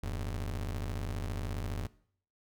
40% pulse ring-modulated tone, 67 Hz, C2, 42 cents sharp, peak -30 dBFS, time 0.03-1.87 s, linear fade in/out 5 ms, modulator 26.2 Hz, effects noise-tail reverb RT60 0.6 s tail -20 dB re dry

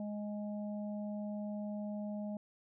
harmonic tone, 208.2 Hz, G#3, 5 cents sharp, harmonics 1 / 3 / 4, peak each -38 / -45 / -55 dBFS, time 0-2.37 s, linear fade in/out 2 ms, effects none

